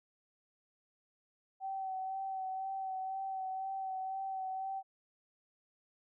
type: tone with vibrato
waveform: sine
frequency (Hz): 765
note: G5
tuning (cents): -42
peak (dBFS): -36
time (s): 1.6-4.83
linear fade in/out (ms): 50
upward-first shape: sine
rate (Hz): 2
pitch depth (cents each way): 21
effects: none